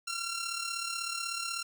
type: tone with amplitude modulation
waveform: 10% pulse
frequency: 1369 Hz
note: F6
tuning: 35 cents flat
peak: -23 dBFS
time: 0.07-1.63 s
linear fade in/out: 10 ms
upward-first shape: sine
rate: 36.2 Hz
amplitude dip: 55%
effects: none